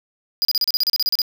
square tone bursts, 4903 Hz, D#8, 26 cents flat, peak -16 dBFS, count 13, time 0.42-1.218 s, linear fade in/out 0 ms, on 30 ms, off 34 ms, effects none

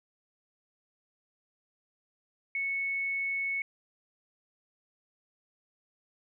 sine tone, 2208 Hz, C#7, 7 cents flat, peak -29 dBFS, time 2.55-3.62 s, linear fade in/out 2 ms, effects none

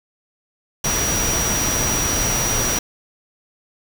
sine tone in noise, 5790 Hz, F#8, 38 cents flat, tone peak -21 dBFS, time 0.84-2.79 s, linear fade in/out 5 ms, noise pink, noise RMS -22 dBFS, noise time 0.84-2.79 s, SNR -2 dB, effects none

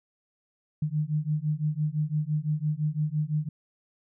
sine beating tone pair, 149.1 / 155 Hz, D3 / D#3, +27 / -6 cents, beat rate 5.9 Hz, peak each -28 dBFS, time 0.82-3.49 s, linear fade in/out 5 ms, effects none

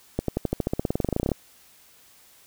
accelerating click train, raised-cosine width 2 ms, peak -10 dBFS, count 22, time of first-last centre 0.19-1.317 s, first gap 93 ms, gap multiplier 0.94, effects white hiss -55 dBFS RMS until 2.46 s

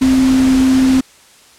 sine tone in noise, 261.6 Hz, C4, in tune, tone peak -8 dBFS, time 0.01-1.01 s, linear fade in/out 10 ms, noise pink, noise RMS -23 dBFS, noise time 0.01-1.01 s, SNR +12 dB, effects white hiss -45 dBFS RMS until 1.58 s + low-pass 9000 Hz 12 dB/octave

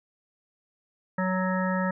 harmonic tone, 186 Hz, F#3, 9 cents sharp, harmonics 1 / 3 / 5 / 7 / 9 / 10, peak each -26 / -31 / -33 / -34 / -36 / -36 dBFS, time 1.18-1.91 s, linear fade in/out 5 ms, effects none

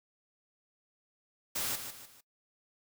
white noise with echo, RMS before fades -34 dBFS, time 1.55-1.76 s, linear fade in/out 10 ms, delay 150 ms, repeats 3, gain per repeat -8 dB, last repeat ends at 2.21 s, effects noise-tail reverb RT60 0.1 s tail -20 dB re dry

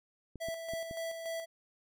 clicks, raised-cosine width 3 ms, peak -32 dBFS, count 4, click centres 0.357 / 0.486 / 0.736 / 0.911 s
square tone with tremolo, 659.3 Hz, E5, in tune, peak -36 dBFS, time 0.4-1.46 s, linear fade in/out 20 ms, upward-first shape square, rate 3.5 Hz, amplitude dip 45%
effects none

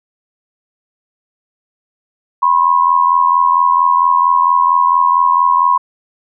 sine tone pair together, 987.8 / 1072.2 Hz, B5 / C6, 0 / +42 cents, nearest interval minor second, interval 142 cents, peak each -11 dBFS, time 2.42-5.78 s, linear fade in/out 10 ms, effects none

